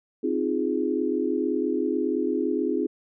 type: chord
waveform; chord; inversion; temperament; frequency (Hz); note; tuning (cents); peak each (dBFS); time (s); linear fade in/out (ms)
sine; F minor seventh; second; equal; 261.6 / 311.1 / 349.2 / 415.3; C4 / Eb4 / F4 / Ab4; 0 / 0 / 0 / 0; -28; 0.23-2.87; 10
effects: none